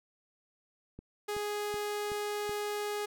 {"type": "click train", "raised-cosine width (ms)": 3, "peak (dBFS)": -32, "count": 5, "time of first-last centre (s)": [0.99, 2.494], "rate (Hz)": 2.66}
{"type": "tone", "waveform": "sawtooth", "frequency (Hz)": 415.3, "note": "G#4", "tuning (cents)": 0, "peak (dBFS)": -29, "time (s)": [1.28, 3.06], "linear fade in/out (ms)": 10}
{"effects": []}